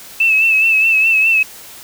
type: tone with vibrato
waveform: sine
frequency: 2625 Hz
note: E7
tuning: 8 cents flat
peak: -9 dBFS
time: 0.2-1.43 s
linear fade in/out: 5 ms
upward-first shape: sine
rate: 4.8 Hz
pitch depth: 47 cents each way
effects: white hiss -36 dBFS RMS until 1.83 s